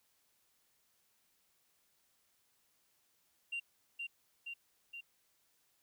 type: tone with echo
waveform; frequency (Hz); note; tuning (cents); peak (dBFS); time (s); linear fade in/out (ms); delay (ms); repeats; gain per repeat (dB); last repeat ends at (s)
sine; 2771; F7; -14; -35; 3.52-3.6; 10; 470; 3; -3; 5.01
effects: tanh soft clip ceiling -34 dBFS + white hiss -75 dBFS RMS until 5.82 s